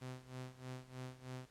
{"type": "tone with tremolo", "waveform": "sawtooth", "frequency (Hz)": 128.1, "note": "C3", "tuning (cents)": -36, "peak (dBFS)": -40, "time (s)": [0.01, 1.46], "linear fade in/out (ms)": 10, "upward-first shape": "sine", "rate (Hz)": 3.2, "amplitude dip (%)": 85, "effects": ["pink hiss -68 dBFS RMS until 1.5 s", "low-pass 10000 Hz 12 dB/octave"]}